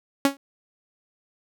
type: tone with exponential decay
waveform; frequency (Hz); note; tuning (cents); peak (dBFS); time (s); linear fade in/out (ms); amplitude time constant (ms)
sawtooth; 277.2; C#4; 0; -10; 0.25-0.37; 2; 26
effects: none